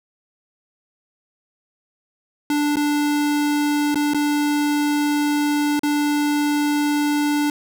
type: tone with dropouts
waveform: square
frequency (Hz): 293.7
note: D4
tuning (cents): 0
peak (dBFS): -18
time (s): 2.5-7.5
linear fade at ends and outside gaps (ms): 2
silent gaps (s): 2.758-2.768 / 3.945-3.956 / 4.136-4.145 / 5.794-5.833
effects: none